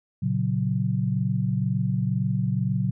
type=chord; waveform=sine; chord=F# major; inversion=first; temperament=equal; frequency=116.54 / 138.59 / 185 Hz; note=A#2 / C#3 / F#3; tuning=0 / 0 / 0 cents; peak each=-26 dBFS; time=0.22-2.91 s; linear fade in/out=10 ms; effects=none